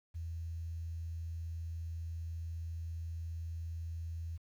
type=tone; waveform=sine; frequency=82.7 Hz; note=E2; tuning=6 cents sharp; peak=-38 dBFS; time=0.14-4.38 s; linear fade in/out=20 ms; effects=11-bit